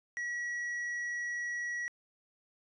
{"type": "tone with hard clipping", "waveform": "triangle", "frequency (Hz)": 1924, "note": "B6", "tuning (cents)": -46, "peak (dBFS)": -35, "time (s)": [0.17, 1.88], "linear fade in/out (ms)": 0, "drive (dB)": 7, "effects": ["resampled to 22050 Hz"]}